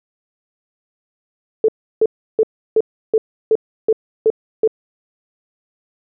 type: tone bursts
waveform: sine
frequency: 440 Hz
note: A4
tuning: in tune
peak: -9 dBFS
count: 9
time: 1.64-4.676 s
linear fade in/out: 2 ms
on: 44 ms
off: 330 ms
effects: none